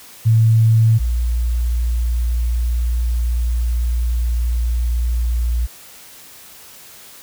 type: tone pair in turn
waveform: sine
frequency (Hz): 112.5 / 59.08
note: A2 / A#1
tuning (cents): +39 / +24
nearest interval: major seventh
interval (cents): 1115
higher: first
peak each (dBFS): -9 / -15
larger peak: first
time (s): 0.25-0.99 / 0.99-5.67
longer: second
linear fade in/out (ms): 20
effects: white hiss -41 dBFS RMS until 7.22 s